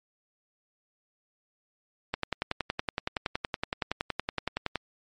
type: click train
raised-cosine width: 0.3 ms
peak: -12 dBFS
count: 29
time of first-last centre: 2.14-4.757 s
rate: 10.7 Hz
effects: MP3 48 kbps